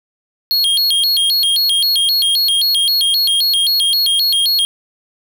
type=tone with vibrato; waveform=square; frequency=3740 Hz; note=A#7; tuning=5 cents sharp; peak=-12 dBFS; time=0.51-4.65 s; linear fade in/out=0 ms; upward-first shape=square; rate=3.8 Hz; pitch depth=250 cents each way; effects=none